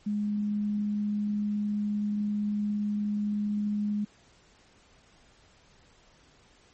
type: tone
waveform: sine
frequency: 207.7 Hz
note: G#3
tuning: in tune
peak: -26 dBFS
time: 0.06-4.05 s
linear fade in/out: 10 ms
effects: pink hiss -60 dBFS RMS until 6.73 s + MP3 32 kbps